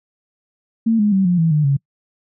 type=tone with pitch steps; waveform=sine; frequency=226.1 / 208.5 / 192.34 / 177.39 / 163.61 / 150.9 / 139.18 Hz; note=A3 / G#3 / G3 / F3 / E3 / D3 / C#3; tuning=+47 / +7 / -33 / +27 / -13 / +47 / +7 cents; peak=-12 dBFS; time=0.86-1.77 s; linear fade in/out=10 ms; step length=130 ms; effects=noise-tail reverb RT60 0.1 s tail -26 dB re dry